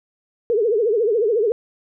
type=tone with vibrato; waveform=sine; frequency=442.1 Hz; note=A4; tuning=8 cents sharp; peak=-15 dBFS; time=0.5-1.52 s; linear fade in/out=0 ms; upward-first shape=triangle; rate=14 Hz; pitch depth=200 cents each way; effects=none